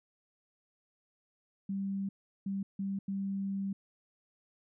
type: tone bursts at uneven times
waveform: sine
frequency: 196 Hz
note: G3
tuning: in tune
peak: -32 dBFS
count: 4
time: 1.69-2.09 / 2.46-2.63 / 2.79-2.99 / 3.08-3.73 s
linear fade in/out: 5 ms
effects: none